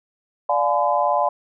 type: chord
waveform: sine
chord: D diminished seventh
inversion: none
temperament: just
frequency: 587.3 / 704.8 / 845.8 / 1014.9 Hz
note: D5 / F5 / Ab5 / Cb6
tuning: 0 / +16 / +31 / +47 cents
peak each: -22 dBFS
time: 0.49-1.29 s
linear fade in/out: 5 ms
effects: none